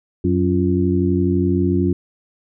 harmonic tone with a mistuned harmonic, 92.5 Hz, F#2, in tune, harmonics 1 / 2 / 3 / 4, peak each -20 / -20 / -20 / -20 dBFS, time 0.24-1.93 s, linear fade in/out 5 ms, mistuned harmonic 4, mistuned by -100 cents, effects none

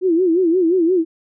sine tone with vibrato, 349.2 Hz, F4, in tune, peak -12 dBFS, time 0.01-1.05 s, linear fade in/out 50 ms, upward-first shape sine, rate 5.7 Hz, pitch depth 140 cents each way, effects none

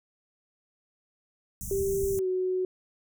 pink band-stop noise, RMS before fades -36 dBFS, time 1.61-2.19 s, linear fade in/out 0 ms, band 210 to 5900 Hz, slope 96 dB/octave
sine tone with pitch glide, 392 to 370 Hz, G4 to F#4, 0 to 0 cents, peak -25 dBFS, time 1.71-2.65 s, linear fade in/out 2 ms, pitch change -100 cents, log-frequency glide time 2.13-2.27 s
effects none

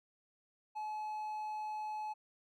triangle tone, 855 Hz, A5, 50 cents flat, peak -36 dBFS, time 0.75-2.14 s, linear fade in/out 20 ms, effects none

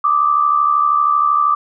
sine tone pair together, 1174.7 / 1247.5 Hz, D6 / D#6, 0 / +4 cents, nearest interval minor second, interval 104 cents, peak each -12 / -18 dBFS, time 0.04-1.55 s, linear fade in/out 5 ms, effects none

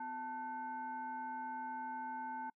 sine tone with frequency modulation, 884 Hz, A5, 8 cents sharp, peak -40 dBFS, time 0-2.5 s, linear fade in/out 5 ms, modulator 631 Hz, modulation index 0.64, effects noise-tail reverb RT60 0.1 s tail -25 dB re dry

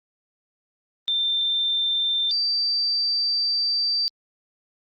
sine tone pair in turn, 3578 / 4662 Hz, A7 / D8, +28 / -14 cents, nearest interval perfect fourth, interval 458 cents, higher second, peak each -20 dBFS, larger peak neither, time 1.08-2.31 / 2.31-4.08 s, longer second, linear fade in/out 0 ms, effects Opus 32 kbps

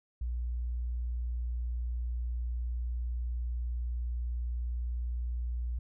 sine tone, 59.9 Hz, A#1, 48 cents sharp, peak -31 dBFS, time 0.21-5.79 s, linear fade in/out 5 ms, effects none

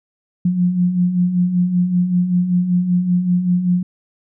sine beating tone pair, 174.61 / 179.81 Hz, F3 / F#3, 0 / -49 cents, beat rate 5.2 Hz, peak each -22 / -14 dBFS, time 0.45-3.83 s, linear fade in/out 5 ms, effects none

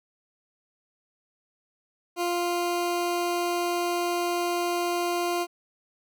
20% pulse tone, 349.2 Hz, F4, in tune, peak -20 dBFS, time 2.16-5.47 s, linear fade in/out 50 ms, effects none

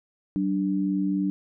sine tone pair together, 190.07 / 293.7 Hz, F#3 / D4, +47 / 0 cents, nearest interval minor sixth, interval 753 cents, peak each -25 dBFS, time 0.36-1.3 s, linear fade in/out 0 ms, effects none

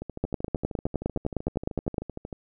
two click trains, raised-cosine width 2 ms, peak -21 / -12 dBFS, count 31 / 18, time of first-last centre 0.02-2.328 / 0.24-1.982 s, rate 13 / 9.76 Hz, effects none

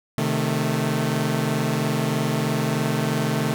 sawtooth chord, A diminished, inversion first, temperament equal with one note detuned, 130.81 / 153.95 / 220 Hz, C3 / Eb3 / A3, 0 / -18 / 0 cents, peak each -22 / -21 / -21 dBFS, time 0.18-3.54 s, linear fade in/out 0 ms, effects none

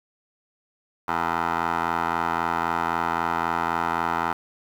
15% pulse tone with band-pass filter, 83.8 Hz, E2, 29 cents sharp, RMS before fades -25 dBFS, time 1.08-4.33 s, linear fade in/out 5 ms, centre 1100 Hz, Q 3.5, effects 8-bit

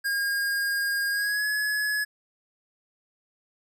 square tone with pitch glide, 1622 to 1695.8 Hz, G#6 to G#6, -41 to +36 cents, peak -25 dBFS, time 0.04-2.05 s, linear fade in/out 20 ms, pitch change +77 cents, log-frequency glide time 1.1-1.46 s, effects none

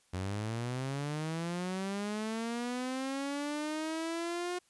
sawtooth linear sweep, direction up, 89.3 to 360 Hz, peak -30 dBFS, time 0.13-4.59 s, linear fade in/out 10 ms, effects white hiss -69 dBFS RMS until 4.69 s + resampled to 24000 Hz

